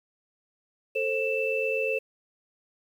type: tone cluster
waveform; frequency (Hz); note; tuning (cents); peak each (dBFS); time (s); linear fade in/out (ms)
sine; 442 / 530 / 2652; A4 / C5 / E7; +8 / +22 / +10; -29; 0.95-1.99; 10
effects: 9-bit